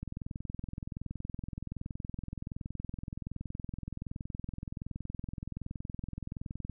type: click train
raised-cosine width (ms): 5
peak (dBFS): -26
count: 143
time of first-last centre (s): 0.03-6.697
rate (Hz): 21.3
effects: none